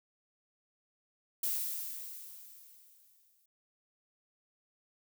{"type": "noise with exponential decay", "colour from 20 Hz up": "violet", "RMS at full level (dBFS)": -32, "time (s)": [1.43, 3.46], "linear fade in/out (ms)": 5, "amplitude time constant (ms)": 440, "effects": []}